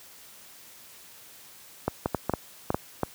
clicks, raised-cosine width 1 ms, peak -10 dBFS, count 8, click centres 1.88 / 2.059 / 2.147 / 2.296 / 2.337 / 2.704 / 2.745 / 3.033 s, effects white hiss -50 dBFS RMS until 3.14 s + high-pass 60 Hz 12 dB/octave

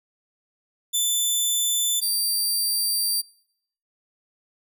15% pulse tone pair in turn, 3520 / 4699 Hz, A7 / D8, 0 / 0 cents, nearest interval perfect fourth, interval 500 cents, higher second, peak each -13 / -15 dBFS, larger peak first, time 0.93-2.01 / 2.01-3.22 s, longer second, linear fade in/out 20 ms, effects noise-tail reverb RT60 0.7 s tail -23 dB re dry

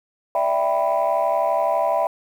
sine chord, E minor seventh, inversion third, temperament equal, 587.3 / 659.3 / 784 / 987.8 Hz, D5 / E5 / G5 / B5, 0 / 0 / 0 / 0 cents, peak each -23 / -20 / -23 / -23 dBFS, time 0.35-2.07 s, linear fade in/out 2 ms, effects tanh soft clip ceiling -11 dBFS + 8-bit

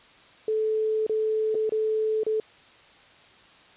sine tone with dropouts, 435.5 Hz, A4, 18 cents flat, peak -22 dBFS, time 0.48-2.4 s, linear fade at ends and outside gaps 2 ms, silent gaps 1.066-1.095 / 1.545-1.551 / 1.694-1.721 / 2.234-2.265 s, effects white hiss -53 dBFS RMS until 3.76 s + resampled to 8000 Hz

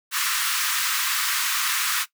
pink high-pass noise, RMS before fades -24 dBFS, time 0.11-2.06 s, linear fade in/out 50 ms, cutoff 1100 Hz, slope 48 dB/octave, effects noise-tail reverb RT60 0.1 s tail -17 dB re dry

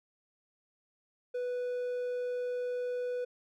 triangle tone, 493.9 Hz, B4, in tune, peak -30 dBFS, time 1.34-3.25 s, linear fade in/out 10 ms, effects none

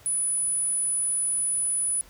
sine tone, 9940 Hz, D#9, 3 cents flat, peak -23 dBFS, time 0.06-2.01 s, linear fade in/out 0 ms, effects pink hiss -53 dBFS RMS until 2.09 s

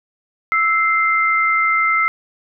sine tone pair together, 1317 / 2085 Hz, E6 / C7, -2 / -7 cents, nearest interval minor sixth, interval 795 cents, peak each -16 dBFS, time 0.52-2.08 s, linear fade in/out 0 ms, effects none

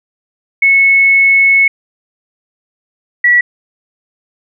sine tone pair in turn, 2198 / 1940.5 Hz, C#7 / B6, -15 / -31 cents, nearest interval major second, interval 216 cents, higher first, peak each -5 dBFS, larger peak neither, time 0.62-1.68 / 3.24-3.41 s, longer first, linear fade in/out 5 ms, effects none

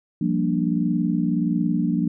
sine chord, G minor seventh, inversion third, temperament equal, 174.61 / 196 / 233.1 / 293.7 Hz, F3 / G3 / Bb3 / D4, 0 / 0 / 0 / 0 cents, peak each -23 / -27 / -24 / -25 dBFS, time 0.21-2.08 s, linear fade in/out 5 ms, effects none

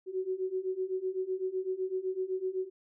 sine beating tone pair, 370 / 377.9 Hz, F#4 / F#4, 0 / +37 cents, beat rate 7.9 Hz, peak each -35 / -33 dBFS, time 0.06-2.7 s, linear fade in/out 50 ms, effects none

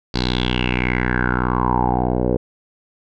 10% pulse tone with low-pass filter sweep, 61.74 Hz, B1, in tune, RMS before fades -19 dBFS, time 0.14-2.37 s, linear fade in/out 5 ms, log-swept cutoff 4500 to 510 Hz, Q 6.5, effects none

